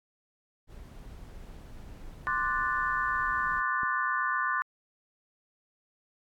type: noise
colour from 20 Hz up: brown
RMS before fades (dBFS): -45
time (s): 0.67-3.63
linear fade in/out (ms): 50
type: chord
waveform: sine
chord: D dominant seventh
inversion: third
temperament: equal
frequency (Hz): 1046.5 / 1174.7 / 1480 / 1760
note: C6 / D6 / F#6 / A6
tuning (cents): 0 / 0 / 0 / 0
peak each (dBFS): -32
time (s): 2.27-4.62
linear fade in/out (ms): 0
type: click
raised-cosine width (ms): 3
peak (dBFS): -31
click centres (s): 3.833
effects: AAC 64 kbps